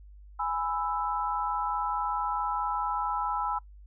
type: chord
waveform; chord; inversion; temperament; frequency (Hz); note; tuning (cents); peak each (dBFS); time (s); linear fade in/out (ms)
sine; E major; first; equal with one note detuned; 830.6 / 995.2 / 1318.5; G#5 / B5 / E6; 0 / +13 / 0; -32; 0.39-3.59; 10
effects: noise-tail reverb RT60 0.1 s tail -21 dB re dry + added 50 Hz sine -47 dBFS peak until 3.86 s